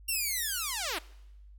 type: linear sweep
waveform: 5% pulse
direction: down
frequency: 2794 to 277.6 Hz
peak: -20 dBFS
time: 0.08-0.99 s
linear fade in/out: 10 ms
effects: noise-tail reverb RT60 0.9 s tail -21 dB re dry + added 50 Hz sine -49 dBFS peak until 1.58 s